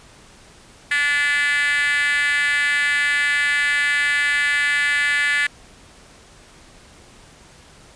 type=tone with high-pass filter; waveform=5% pulse; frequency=289.5 Hz; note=D4; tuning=25 cents flat; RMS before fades=-19 dBFS; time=0.91-5.47 s; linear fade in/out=5 ms; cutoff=1800 Hz; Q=7; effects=pink hiss -47 dBFS RMS until 7.95 s + resampled to 22050 Hz